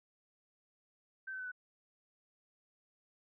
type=tone with pitch steps; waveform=sine; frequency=1549 / 1528.6 / 1508.4 / 1488.5 Hz; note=G6 / G6 / F#6 / F#6; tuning=-21 / -44 / +33 / +10 cents; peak=-40 dBFS; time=1.27-1.518 s; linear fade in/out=10 ms; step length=62 ms; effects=none